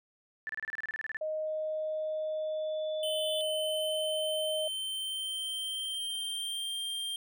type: tone bursts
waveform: sine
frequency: 1760 Hz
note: A6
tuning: in tune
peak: -33 dBFS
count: 14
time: 0.47-1.169 s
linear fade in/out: 0 ms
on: 23 ms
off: 29 ms
type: tone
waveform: sine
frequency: 622.3 Hz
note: D#5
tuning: in tune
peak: -31 dBFS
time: 1.21-4.68 s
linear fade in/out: 5 ms
type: tone with exponential growth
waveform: sine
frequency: 3484 Hz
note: A7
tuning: 18 cents flat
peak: -36 dBFS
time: 1.47-3.41 s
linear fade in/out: 0 ms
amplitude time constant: 420 ms
type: tone with pitch glide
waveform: square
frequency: 3042 to 3182 Hz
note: F#7 to G7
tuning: +47 to +25 cents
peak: -34 dBFS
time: 3.03-7.16 s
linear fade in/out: 2 ms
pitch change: +78 cents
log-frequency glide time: 3.4-6.8 s
effects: none